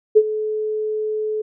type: tone with ADSR envelope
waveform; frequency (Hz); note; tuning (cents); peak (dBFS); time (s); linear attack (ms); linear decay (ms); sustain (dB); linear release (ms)
sine; 430; A4; -40; -5; 0.15-1.42; 20; 53; -15; 10
effects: none